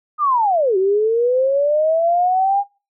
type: linear two-way sweep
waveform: sine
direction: down then up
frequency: 1244.5 to 370 to 814 Hz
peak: -13 dBFS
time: 0.18-2.64 s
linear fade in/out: 50 ms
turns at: 0.77 s
effects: noise-tail reverb RT60 0.3 s tail -22 dB re dry